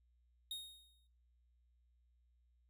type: tone with exponential decay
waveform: 45% pulse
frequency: 3726 Hz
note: A#7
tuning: 2 cents flat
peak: -40 dBFS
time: 0.51-1.07 s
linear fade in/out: 2 ms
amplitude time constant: 120 ms
effects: noise-tail reverb RT60 0.5 s tail -24 dB re dry + added 60 Hz sine -70 dBFS peak until 2.69 s